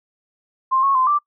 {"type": "tone with pitch steps", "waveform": "sine", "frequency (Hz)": [1053, 1098, 1034, 1174], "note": ["C6", "C#6", "C6", "D6"], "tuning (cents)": [11, -17, -21, -1], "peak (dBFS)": -14, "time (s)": [0.71, 1.19], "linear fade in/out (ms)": 20, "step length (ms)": 120, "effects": ["noise-tail reverb RT60 0.1 s tail -25 dB re dry"]}